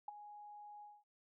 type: tone with ADSR envelope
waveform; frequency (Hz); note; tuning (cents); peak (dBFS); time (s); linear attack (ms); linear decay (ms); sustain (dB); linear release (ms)
sine; 830.6; G#5; 0; -38; 0.08-1.04; 4; 14; -13; 220
effects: none